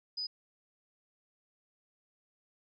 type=tone; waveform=sine; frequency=4978 Hz; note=D#8; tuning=in tune; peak=-34 dBFS; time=0.17-0.27 s; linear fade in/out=10 ms; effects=none